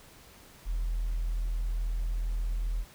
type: tone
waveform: sine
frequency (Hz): 41.2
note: E1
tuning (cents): 0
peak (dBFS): -26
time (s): 0.65-2.85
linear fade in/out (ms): 50
effects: tanh soft clip ceiling -25 dBFS + pink hiss -54 dBFS RMS until 2.94 s